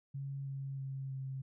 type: tone with pitch steps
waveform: sine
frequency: 138 / 136.49 / 135 / 133.53 Hz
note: C#3 / C#3 / C#3 / C3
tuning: -7 / -26 / -45 / +36 cents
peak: -38 dBFS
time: 0.14-1.42 s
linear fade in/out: 10 ms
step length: 320 ms
effects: none